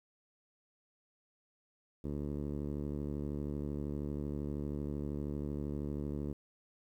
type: tone with low-pass filter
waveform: 10% pulse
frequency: 72.8 Hz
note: D2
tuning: 15 cents flat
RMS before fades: -38 dBFS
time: 2.04-6.33 s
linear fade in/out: 5 ms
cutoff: 390 Hz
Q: 0.92
effects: 11-bit